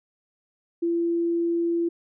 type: tone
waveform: sine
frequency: 339.1 Hz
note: E4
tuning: 49 cents sharp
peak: -21 dBFS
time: 0.82-1.89 s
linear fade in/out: 10 ms
effects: none